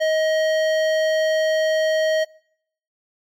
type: tone with hard clipping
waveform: sine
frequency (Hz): 630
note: D#5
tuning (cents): +21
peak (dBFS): -19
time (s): 0-2.25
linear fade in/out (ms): 20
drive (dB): 14
effects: noise-tail reverb RT60 0.7 s tail -25 dB re dry + AAC 64 kbps